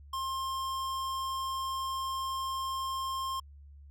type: tone with hard clipping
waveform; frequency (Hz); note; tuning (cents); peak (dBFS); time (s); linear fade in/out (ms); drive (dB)
sine; 1062; C6; +25; -34; 0.13-3.4; 5; 18
effects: added 71 Hz sine -49 dBFS peak until 3.9 s